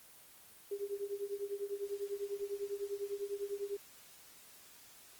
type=tone with tremolo; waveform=sine; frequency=402.6 Hz; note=G4; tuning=46 cents sharp; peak=-33 dBFS; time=0.71-3.77 s; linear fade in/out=5 ms; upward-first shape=triangle; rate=10 Hz; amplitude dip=95%; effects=white hiss -58 dBFS RMS until 5.19 s + Opus 24 kbps